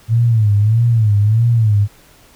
sine tone with vibrato, 110 Hz, A2, in tune, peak -9 dBFS, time 0.08-1.88 s, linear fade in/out 50 ms, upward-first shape sine, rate 1.6 Hz, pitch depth 130 cents each way, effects pink hiss -47 dBFS RMS until 2.35 s

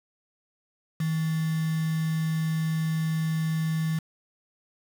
sine tone with quantisation, 159.9 Hz, D#3, 48 cents sharp, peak -24 dBFS, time 1-3.99 s, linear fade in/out 5 ms, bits 6, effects none

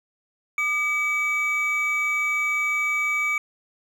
triangle tone pair together, 1210.3 / 2283 Hz, D#6 / D7, -48 / -50 cents, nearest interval major seventh, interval 1098 cents, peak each -28 / -20 dBFS, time 0.58-3.38 s, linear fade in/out 2 ms, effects none

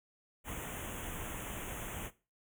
pink band-stop noise, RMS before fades -42 dBFS, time 0.44-2.11 s, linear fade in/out 50 ms, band 3400 to 6300 Hz, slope 96 dB/octave, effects noise-tail reverb RT60 0.3 s tail -17 dB re dry

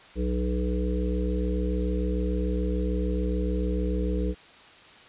harmonic tone with a mistuned harmonic, 61.4 Hz, B1, 9 cents flat, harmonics 1 / 3 / 5 / 7 / 8, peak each -26 / -31 / -33 / -34 / -35 dBFS, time 0.15-4.35 s, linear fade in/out 50 ms, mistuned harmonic 7, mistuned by -22 cents, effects white hiss -50 dBFS RMS until 5.08 s + resampled to 8000 Hz

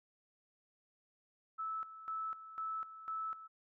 sine tone with tremolo, 1308 Hz, E6, 14 cents flat, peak -37 dBFS, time 1.58-3.48 s, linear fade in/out 20 ms, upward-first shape square, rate 2 Hz, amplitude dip 75%, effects none

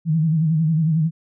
sine tone with vibrato, 159.2 Hz, D#3, 40 cents sharp, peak -15 dBFS, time 0.05-1.11 s, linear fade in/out 50 ms, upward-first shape sine, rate 11 Hz, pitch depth 80 cents each way, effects none

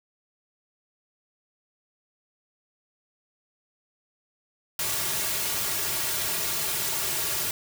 white noise with comb filter, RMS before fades -28 dBFS, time 4.79-7.51 s, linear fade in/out 2 ms, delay 3.9 ms, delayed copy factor -0.8, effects none

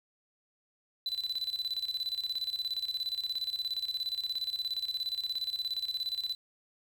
sine tone with tremolo, 4000 Hz, B7, 21 cents sharp, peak -27 dBFS, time 1.06-6.35 s, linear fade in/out 2 ms, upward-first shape square, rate 17 Hz, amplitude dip 80%, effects tanh soft clip ceiling -29 dBFS + 9-bit

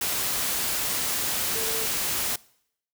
sine tone in noise, 447.3 Hz, A4, 28 cents sharp, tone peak -34 dBFS, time 1.55-1.86 s, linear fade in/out 5 ms, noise white, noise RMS -27 dBFS, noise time 0.01-2.36 s, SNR -10 dB, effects noise-tail reverb RT60 0.7 s tail -23 dB re dry

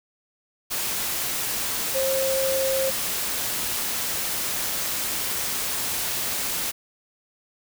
sine tone in noise, 533 Hz, C5, 32 cents sharp, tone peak -22 dBFS, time 1.94-2.91 s, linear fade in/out 20 ms, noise white, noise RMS -27 dBFS, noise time 0.7-6.72 s, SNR +2 dB, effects none

